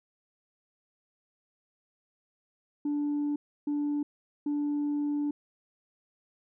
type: tone bursts at uneven times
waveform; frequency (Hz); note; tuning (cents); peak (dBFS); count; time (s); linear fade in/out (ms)
sine; 292.1; D4; -9; -25; 3; 2.85-3.36 / 3.67-4.03 / 4.46-5.31; 5
effects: tanh soft clip ceiling -25 dBFS